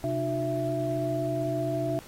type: tone cluster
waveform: sine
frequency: 130.2 / 304.4 / 360.3 / 664 Hz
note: C3 / D#4 / F#4 / E5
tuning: -8 / -38 / -46 / +12 cents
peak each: -32 / -32 / -35 / -29 dBFS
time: 0.04-1.99 s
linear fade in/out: 0 ms
effects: pink hiss -50 dBFS RMS until 2.07 s + AAC 48 kbps